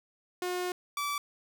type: tone pair in turn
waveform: sawtooth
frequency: 360 / 1155.5 Hz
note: F#4 / D6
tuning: -47 / -28 cents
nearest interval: octave + minor sixth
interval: 2019 cents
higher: second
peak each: -27 dBFS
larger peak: neither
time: 0.42-0.72 / 0.97-1.18 s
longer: first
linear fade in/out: 2 ms
effects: none